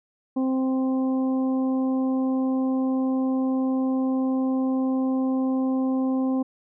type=harmonic tone; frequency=261.6 Hz; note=C4; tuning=in tune; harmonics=1 / 2 / 3 / 4; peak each=-21 / -32 / -37 / -40 dBFS; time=0.36-6.43 s; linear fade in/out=10 ms; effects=none